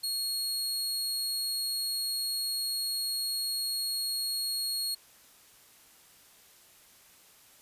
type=tone; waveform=sawtooth; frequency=4307 Hz; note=C8; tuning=49 cents sharp; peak=-27 dBFS; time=0.03-4.95 s; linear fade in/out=10 ms; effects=white hiss -58 dBFS RMS until 7.61 s + resampled to 32000 Hz